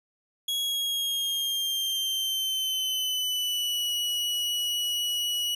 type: tone with pitch glide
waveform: 40% pulse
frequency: 3322 to 2926 Hz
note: G#7 to F#7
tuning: 0 to -20 cents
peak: -25 dBFS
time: 0.48-5.55 s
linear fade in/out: 5 ms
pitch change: -220 cents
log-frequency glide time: 0.61-3.92 s
effects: none